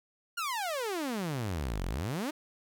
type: exponential two-way sweep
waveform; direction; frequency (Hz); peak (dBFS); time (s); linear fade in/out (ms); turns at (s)
sawtooth; down then up; 1451 to 41.2 to 324.9; -28; 0.37-2.31; 10; 1.85
effects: 11-bit